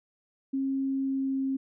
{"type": "tone with pitch glide", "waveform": "sine", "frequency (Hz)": [270, 268.1], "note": ["C#4", "C4"], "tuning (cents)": [-45, 42], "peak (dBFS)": -26, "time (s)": [0.53, 1.57], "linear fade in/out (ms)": 10, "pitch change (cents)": -13, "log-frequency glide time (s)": [0.86, 1.43], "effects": []}